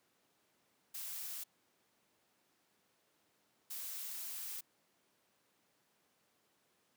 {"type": "noise bursts at uneven times", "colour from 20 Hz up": "blue", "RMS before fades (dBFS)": -44, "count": 2, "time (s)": [[0.94, 1.44], [3.7, 4.61]], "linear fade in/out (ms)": 10, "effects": ["pink hiss -75 dBFS RMS until 6.96 s", "high-pass 200 Hz 12 dB/octave"]}